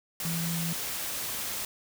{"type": "tone in noise", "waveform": "sine", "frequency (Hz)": 167.6, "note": "E3", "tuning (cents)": 29, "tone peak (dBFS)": -30, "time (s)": [0.25, 0.73], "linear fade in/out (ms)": 2, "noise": "white", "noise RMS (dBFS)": -34, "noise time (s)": [0.2, 1.65], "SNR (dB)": 1, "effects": []}